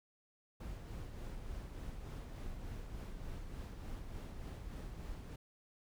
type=noise with tremolo; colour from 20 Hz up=brown; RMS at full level=-44 dBFS; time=0.6-5.36 s; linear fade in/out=5 ms; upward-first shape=sine; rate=3.4 Hz; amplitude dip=35%; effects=none